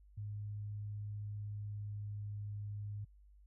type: tone with pitch glide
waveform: sine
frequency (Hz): 103.83 to 103.23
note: G#2 to G#2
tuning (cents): 0 to -10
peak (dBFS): -40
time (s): 0.17-3.05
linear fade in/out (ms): 10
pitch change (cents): -10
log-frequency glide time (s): 1.22-2.42
effects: added 50 Hz sine -59 dBFS peak until 3.46 s